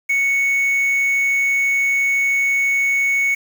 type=tone with quantisation; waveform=triangle; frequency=2217 Hz; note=C#7; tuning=in tune; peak=-13 dBFS; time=0.09-3.35 s; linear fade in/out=10 ms; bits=6; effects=none